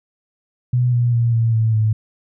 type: tone with pitch steps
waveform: sine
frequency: 123.7 / 120.6 / 117.57 / 114.62 / 111.74 / 108.94 Hz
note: B2 / B2 / A#2 / A#2 / A2 / A2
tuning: +3 / -41 / +15 / -29 / +27 / -17 cents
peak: -13 dBFS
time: 0.73-1.93 s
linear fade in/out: 5 ms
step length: 200 ms
effects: none